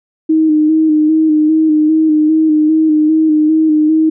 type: tone with vibrato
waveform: sine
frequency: 311.1 Hz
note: D#4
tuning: in tune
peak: -7 dBFS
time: 0.29-4.1 s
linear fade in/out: 10 ms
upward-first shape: square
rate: 2.5 Hz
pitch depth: 29 cents each way
effects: none